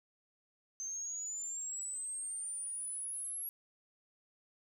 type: exponential sweep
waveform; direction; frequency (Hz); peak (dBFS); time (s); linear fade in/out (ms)
sine; up; 6240 to 11380; -38; 0.8-3.49; 0
effects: 11-bit